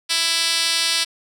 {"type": "tone with band-pass filter", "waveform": "5% pulse", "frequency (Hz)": 331.2, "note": "E4", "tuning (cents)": 8, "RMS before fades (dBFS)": -20, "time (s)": [0.09, 1.05], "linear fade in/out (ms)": 20, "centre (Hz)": 5800, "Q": 2, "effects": []}